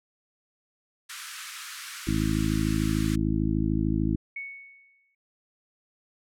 pink high-pass noise, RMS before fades -39 dBFS, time 1.09-3.16 s, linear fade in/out 10 ms, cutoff 1200 Hz, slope 48 dB/octave
harmonic tone, 53.4 Hz, G#1, 49 cents sharp, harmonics 1 / 2 / 3 / 4 / 5 / 6, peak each -30 / -30 / -30 / -30 / -30 / -30 dBFS, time 2.07-4.16 s, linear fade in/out 5 ms
sine tone with exponential decay, 2217 Hz, C#7, in tune, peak -31 dBFS, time 4.36-5.15 s, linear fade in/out 5 ms, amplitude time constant 170 ms
effects low-pass 12000 Hz 12 dB/octave

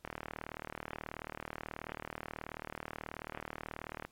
click train, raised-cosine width 0.5 ms, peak -25 dBFS, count 155, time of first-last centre 0.05-4.05 s, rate 38.5 Hz, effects pink hiss -70 dBFS RMS until 4.11 s + AAC 64 kbps

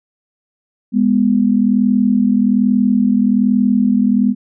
sine tone pair together, 205.7 / 246.9 Hz, G#3 / B3, -16 / 0 cents, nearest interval minor third, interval 316 cents, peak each -13 dBFS, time 0.92-4.35 s, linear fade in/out 50 ms, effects none

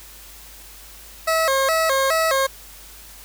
20% pulse tone with vibrato, 590 Hz, D5, 8 cents sharp, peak -12 dBFS, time 1.27-2.47 s, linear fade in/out 10 ms, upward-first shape square, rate 2.4 Hz, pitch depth 160 cents each way, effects added 50 Hz sine -46 dBFS peak until 3.24 s + white hiss -43 dBFS RMS until 3.24 s

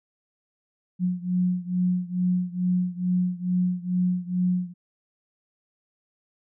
sine beating tone pair, 179.7 / 182 Hz, F3 / F#3, +50 / -28 cents, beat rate 2.3 Hz, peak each -24 / -26 dBFS, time 0.99-4.74 s, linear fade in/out 50 ms, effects none

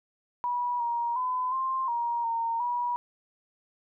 sine tone with pitch steps, 973 / 944 / 1010 / 1052 / 944 / 920 / 968 Hz, B5 / A#5 / B5 / C6 / A#5 / A#5 / B5, -26 / +22 / +39 / +9 / +22 / -23 / -35 cents, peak -26 dBFS, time 0.44-2.96 s, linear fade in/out 0 ms, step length 360 ms, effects none

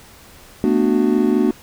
triangle chord, B minor seventh, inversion third, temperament just, 222.2 / 246.9 / 296.3 / 370.4 Hz, A3 / B3 / D4 / F#4, +17 / 0 / +15 / +2 cents, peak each -17 dBFS, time 0.64-1.51 s, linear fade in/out 0 ms, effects pink hiss -44 dBFS RMS until 1.62 s

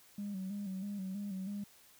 sine tone with vibrato, 196 Hz, G3, in tune, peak -36 dBFS, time 0.18-1.64 s, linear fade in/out 5 ms, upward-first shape square, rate 3.1 Hz, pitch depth 63 cents each way, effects tanh soft clip ceiling -34 dBFS + white hiss -62 dBFS RMS until 1.99 s

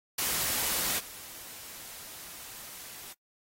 white noise with level steps, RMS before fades -30 / -45 dBFS, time 0.18-3.13 s, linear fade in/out 5 ms, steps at 0.98 s, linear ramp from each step 20 ms, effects noise-tail reverb RT60 0.1 s tail -20 dB re dry + AAC 48 kbps

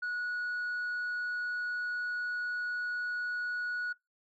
sine tone, 1462 Hz, F#6, 21 cents flat, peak -30 dBFS, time 0.02-3.93 s, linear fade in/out 10 ms, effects noise-tail reverb RT60 0.2 s tail -24 dB re dry + tanh soft clip ceiling -31 dBFS

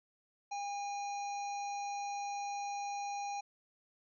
harmonic tone with a mistuned harmonic, 818 Hz, G#5, 26 cents flat, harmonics 1 / 3 / 5 / 7 / 8, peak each -37 / -49 / -54 / -52 / -55 dBFS, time 0.51-3.41 s, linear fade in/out 10 ms, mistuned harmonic 1, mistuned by -22 cents, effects none

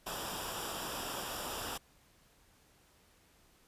pink noise with comb filter, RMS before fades -40 dBFS, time 0.06-1.78 s, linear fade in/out 10 ms, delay 0.47 ms, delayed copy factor -0.7, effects pink hiss -66 dBFS RMS until 3.67 s + resampled to 32000 Hz

